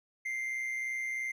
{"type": "tone with amplitude modulation", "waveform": "triangle", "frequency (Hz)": 2093, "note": "C7", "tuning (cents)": 0, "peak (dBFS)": -29, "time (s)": [0.25, 1.32], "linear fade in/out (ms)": 10, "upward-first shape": "sine", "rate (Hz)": 123, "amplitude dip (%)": 45, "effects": []}